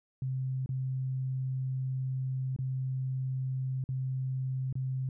sine tone with dropouts, 130.81 Hz, C3, in tune, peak -30 dBFS, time 0.22-5.09 s, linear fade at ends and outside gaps 2 ms, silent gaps 0.661-0.691 / 2.563-2.588 / 3.84-3.889 / 4.727-4.754 s, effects none

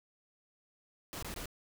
pink noise bursts, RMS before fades -42 dBFS, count 3, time 1.13-1.457 s, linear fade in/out 0 ms, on 95 ms, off 21 ms, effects none

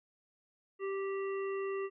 harmonic tone, 390.8 Hz, G4, 5 cents flat, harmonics 1 / 3 / 5 / 7, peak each -34 / -44 / -48 / -51 dBFS, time 0.79-1.9 s, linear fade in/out 50 ms, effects none

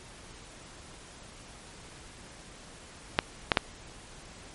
clicks, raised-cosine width 0.3 ms, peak -4 dBFS, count 3, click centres 3.189 / 3.518 / 3.572 s, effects pink hiss -49 dBFS RMS until 4.54 s + MP3 48 kbps

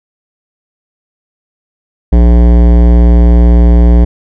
sine tone with hard clipping, 59 Hz, A#1, 22 cents sharp, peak -4 dBFS, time 2.12-4.05 s, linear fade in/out 10 ms, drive 17 dB, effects none

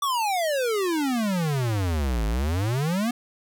square exponential two-way sweep, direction down then up, 1174.7 to 51.6 to 248.2 Hz, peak -23 dBFS, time 0.02-3.11 s, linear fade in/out 5 ms, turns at 2.26 s, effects none

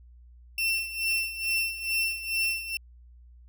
35% pulse tone with tremolo, 2697 Hz, E7, 39 cents sharp, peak -22 dBFS, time 0.58-2.77 s, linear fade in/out 2 ms, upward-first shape sine, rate 2.3 Hz, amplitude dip 75%, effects added 60 Hz sine -49 dBFS peak until 3.48 s

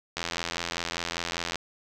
click train, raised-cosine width 0.2 ms, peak -12 dBFS, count 119, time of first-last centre 0.17-1.557 s, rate 85.1 Hz, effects none

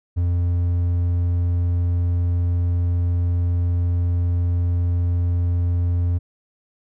triangle tone, 87.31 Hz, F2, in tune, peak -15 dBFS, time 0.16-6.19 s, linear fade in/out 20 ms, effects none

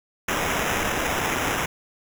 violet noise with sample-and-hold, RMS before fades -25 dBFS, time 0.28-1.66 s, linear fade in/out 5 ms, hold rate 4410 Hz, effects none

